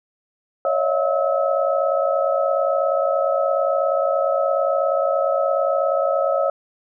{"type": "tone cluster", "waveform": "sine", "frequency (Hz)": [554, 591, 643, 702, 1292], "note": ["C#5", "D5", "E5", "F5", "E6"], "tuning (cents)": [-1, 11, -43, 9, -35], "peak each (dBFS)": [-20, -29, -22, -26, -25], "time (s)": [0.65, 6.5], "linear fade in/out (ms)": 2, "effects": []}